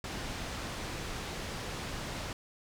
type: low-pass noise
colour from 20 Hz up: pink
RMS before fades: -39 dBFS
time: 0.04-2.33 s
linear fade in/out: 2 ms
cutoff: 6500 Hz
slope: 12 dB/octave
effects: none